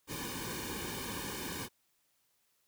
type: noise with comb filter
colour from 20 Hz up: pink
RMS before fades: -40 dBFS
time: 0.07-1.69 s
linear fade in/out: 50 ms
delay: 1.5 ms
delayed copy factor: -1
effects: white hiss -75 dBFS RMS until 2.67 s